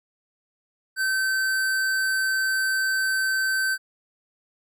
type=tone with hard clipping; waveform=sine; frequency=1543 Hz; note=G6; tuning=28 cents flat; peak=-23 dBFS; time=0.96-3.78 s; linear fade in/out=50 ms; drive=16 dB; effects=none